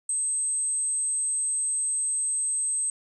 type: tone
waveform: sine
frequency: 8250 Hz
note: C9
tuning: 25 cents flat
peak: -24 dBFS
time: 0.09-2.9 s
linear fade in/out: 2 ms
effects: none